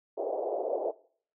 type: band-pass noise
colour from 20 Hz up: white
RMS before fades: -32 dBFS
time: 0.17-0.92 s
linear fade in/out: 10 ms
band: 370 to 700 Hz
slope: 48 dB/octave
effects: noise-tail reverb RT60 0.5 s tail -20 dB re dry